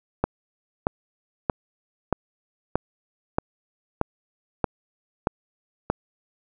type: click train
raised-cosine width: 1 ms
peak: -6 dBFS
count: 10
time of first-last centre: 0.24-5.9 s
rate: 1.59 Hz
effects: none